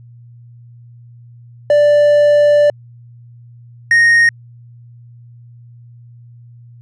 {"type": "tone pair in turn", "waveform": "triangle", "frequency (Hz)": [587.3, 1860.4], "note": ["D5", "A#6"], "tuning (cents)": [0, -4], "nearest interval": "octave + minor sixth", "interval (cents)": 1996, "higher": "second", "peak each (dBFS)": -5, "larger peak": "neither", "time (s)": [[1.7, 2.7], [3.91, 4.29]], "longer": "first", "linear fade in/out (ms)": 2, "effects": ["added 119 Hz sine -37 dBFS peak until 6.81 s", "resampled to 24000 Hz"]}